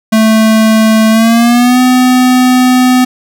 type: tone with pitch glide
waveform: square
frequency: 220 to 252.7 Hz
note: A3 to B3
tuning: 0 to +40 cents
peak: -5 dBFS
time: 0.12-3.05 s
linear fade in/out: 10 ms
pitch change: +240 cents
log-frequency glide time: 1.1-1.8 s
effects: none